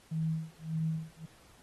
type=tone with tremolo; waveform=sine; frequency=160 Hz; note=D#3; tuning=49 cents sharp; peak=-28 dBFS; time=0.11-1.26 s; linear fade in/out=10 ms; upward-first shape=sine; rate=1.7 Hz; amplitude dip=100%; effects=pink hiss -61 dBFS RMS until 1.62 s + AAC 32 kbps